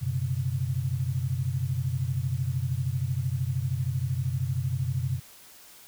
sine chord, F# suspended fourth, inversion none, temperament equal with one note detuned, 92.5 / 125.7 / 138.59 Hz, F#2 / B2 / C#3, 0 / +31 / 0 cents, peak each -32 / -28 / -31 dBFS, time 0.01-5.2 s, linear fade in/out 20 ms, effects white hiss -51 dBFS RMS until 5.87 s

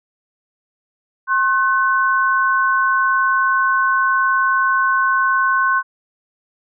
sine tone pair together, 1070 / 1509.1 Hz, C6 / F#6, +38 / +34 cents, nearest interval tritone, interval 596 cents, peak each -16 dBFS, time 1.27-5.83 s, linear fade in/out 50 ms, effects none

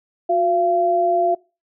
sine tone pair together, 362 / 684.6 Hz, F#4 / F5, -38 / -35 cents, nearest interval major seventh, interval 1103 cents, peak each -21 / -16 dBFS, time 0.29-1.35 s, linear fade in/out 10 ms, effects noise-tail reverb RT60 0.3 s tail -23 dB re dry

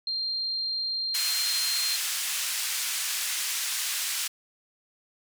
sine tone, 4186 Hz, C8, in tune, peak -27 dBFS, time 0.07-1.96 s, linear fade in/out 2 ms
white band-pass noise, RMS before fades -30 dBFS, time 1.14-4.28 s, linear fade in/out 10 ms, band 1700 to 10000 Hz, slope 12 dB/octave
effects none

